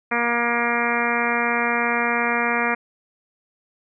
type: harmonic tone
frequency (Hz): 237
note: A#3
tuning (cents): +29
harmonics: 1 / 2 / 3 / 4 / 5 / 6 / 7 / 8 / 9 / 10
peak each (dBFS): -28 / -28 / -28 / -28 / -28 / -28 / -28 / -28 / -28 / -28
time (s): 0.11-2.75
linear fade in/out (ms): 10
effects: none